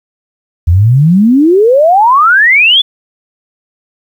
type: exponential sweep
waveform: sine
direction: up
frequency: 79.7 to 3520 Hz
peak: -3 dBFS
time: 0.67-2.82 s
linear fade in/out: 10 ms
effects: 7-bit